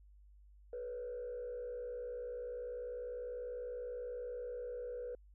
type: tone with frequency modulation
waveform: sine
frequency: 490 Hz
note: B4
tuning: 14 cents flat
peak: -39 dBFS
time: 0.73-5.15 s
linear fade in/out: 2 ms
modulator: 60.3 Hz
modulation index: 0.58
effects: tanh soft clip ceiling -37 dBFS + added 50 Hz sine -58 dBFS peak until 5.34 s